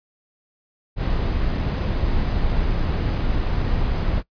brown noise, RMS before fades -21 dBFS, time 0.96-4.23 s, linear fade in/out 50 ms, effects noise-tail reverb RT60 0.1 s tail -20 dB re dry + resampled to 11025 Hz

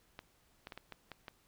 clicks, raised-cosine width 0.3 ms, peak -29 dBFS, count 7, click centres 0.191 / 0.671 / 0.722 / 0.776 / 0.923 / 1.117 / 1.282 s, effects pink hiss -70 dBFS RMS until 1.47 s

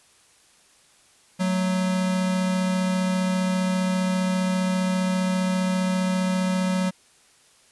square tone pair together, 185 / 220 Hz, F#3 / A3, 0 / 0 cents, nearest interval minor third, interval 300 cents, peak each -22 / -32 dBFS, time 1.39-6.91 s, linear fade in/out 20 ms, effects white hiss -57 dBFS RMS until 7.71 s + resampled to 24000 Hz

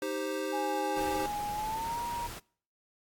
square chord, C minor, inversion first, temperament equal, 311.1 / 392 / 523.3 Hz, Eb4 / G4 / C5, 0 / 0 / 0 cents, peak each -38 / -37 / -37 dBFS, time 0.02-1.26 s, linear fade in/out 2 ms
sine tone with pitch glide, 829 to 946.8 Hz, G#5 to A#5, -3 to +27 cents, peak -32 dBFS, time 0.52-2.28 s, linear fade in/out 20 ms, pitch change +230 cents, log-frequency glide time 1.52-1.98 s
pink noise, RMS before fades -43 dBFS, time 0.96-2.4 s, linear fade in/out 20 ms
effects noise-tail reverb RT60 0.5 s tail -24 dB re dry + AAC 64 kbps

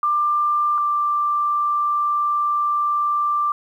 sine tone pair in turn, 1188 / 1179.8 Hz, D6 / D6, +20 / +8 cents, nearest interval unison, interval 12 cents, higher first, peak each -16 / -17 dBFS, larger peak first, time 0.03-0.78 / 0.78-3.52 s, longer second, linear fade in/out 2 ms, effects 9-bit

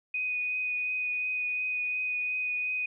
sine tone with vibrato, 2489 Hz, D#7, in tune, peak -28 dBFS, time 0.14-2.86 s, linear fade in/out 5 ms, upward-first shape triangle, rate 2.8 Hz, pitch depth 14 cents each way, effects none

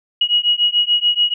sine beating tone pair, 2898 / 2904.9 Hz, F#7 / F#7, -37 / -33 cents, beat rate 6.9 Hz, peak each -16 dBFS, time 0.21-1.34 s, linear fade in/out 5 ms, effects none

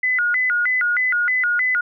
sine tone with vibrato, 1701 Hz, G#6, 41 cents sharp, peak -16 dBFS, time 0.03-1.81 s, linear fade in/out 5 ms, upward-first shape square, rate 3.2 Hz, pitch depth 290 cents each way, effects none

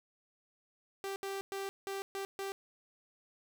sawtooth tone bursts at uneven times, 391.6 Hz, G4, 2 cents flat, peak -33 dBFS, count 6, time 1.04-1.16 / 1.23-1.41 / 1.52-1.69 / 1.87-2.02 / 2.15-2.25 / 2.39-2.52 s, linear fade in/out 0 ms, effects 10-bit

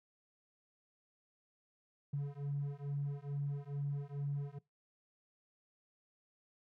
triangle beating tone pair, 141.1 / 143.4 Hz, C#3 / D3, +31 / -41 cents, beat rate 2.3 Hz, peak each -36 / -36 dBFS, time 2.13-4.59 s, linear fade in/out 10 ms, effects noise-tail reverb RT60 0.2 s tail -23 dB re dry + tanh soft clip ceiling -32 dBFS

